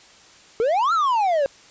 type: exponential two-way sweep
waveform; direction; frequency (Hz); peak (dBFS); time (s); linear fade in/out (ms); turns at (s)
triangle; up then down; 430 to 1396.9 to 534; -15; 0.6-1.46; 0; 0.93
effects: white hiss -49 dBFS RMS until 1.7 s + resampled to 16000 Hz